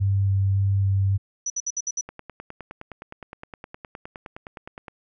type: tone with vibrato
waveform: sine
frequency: 98 Hz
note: G2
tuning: in tune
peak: -18 dBFS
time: 0-1.18 s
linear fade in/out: 20 ms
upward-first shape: square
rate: 1.8 Hz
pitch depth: 8 cents each way
type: tone bursts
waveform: sine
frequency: 5920 Hz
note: F#8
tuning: in tune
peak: -24 dBFS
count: 6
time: 1.46-2.011 s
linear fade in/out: 5 ms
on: 41 ms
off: 61 ms
type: click train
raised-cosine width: 0.5 ms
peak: -22 dBFS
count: 28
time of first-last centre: 2.09-4.882 s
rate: 9.67 Hz
effects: none